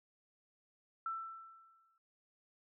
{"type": "tone with exponential decay", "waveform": "sine", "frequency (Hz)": 1333, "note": "E6", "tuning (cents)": 19, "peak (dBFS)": -35, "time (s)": [1.06, 1.98], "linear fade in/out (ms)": 2, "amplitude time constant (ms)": 200, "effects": []}